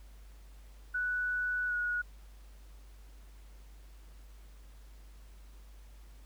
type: tone with pitch glide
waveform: sine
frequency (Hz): 1480 to 1454.6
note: F#6 to F#6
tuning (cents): 0 to -30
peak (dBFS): -30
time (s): 0.94-2.02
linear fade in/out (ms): 10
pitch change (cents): -30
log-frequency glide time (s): 1.67-1.74
effects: added 50 Hz sine -50 dBFS peak until 6.25 s + pink hiss -64 dBFS RMS until 6.25 s